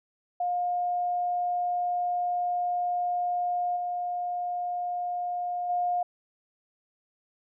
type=tone with level steps; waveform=sine; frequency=711 Hz; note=F5; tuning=31 cents sharp; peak=-25 / -28 / -24 dBFS; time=0.4-6.03 s; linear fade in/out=5 ms; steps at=3.76 / 5.69 s; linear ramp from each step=10 ms; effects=none